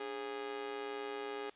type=tone with amplitude modulation; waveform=sawtooth; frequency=412.6 Hz; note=G#4; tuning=11 cents flat; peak=-32 dBFS; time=0-1.5 s; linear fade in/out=5 ms; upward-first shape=sine; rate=122 Hz; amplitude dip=75%; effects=white hiss -62 dBFS RMS until 1.55 s + resampled to 8000 Hz